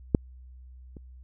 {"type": "clicks", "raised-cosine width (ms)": 3, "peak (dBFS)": [-6, -30], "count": 2, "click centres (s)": [0.148, 0.968], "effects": ["added 63 Hz sine -45 dBFS peak until 1.23 s"]}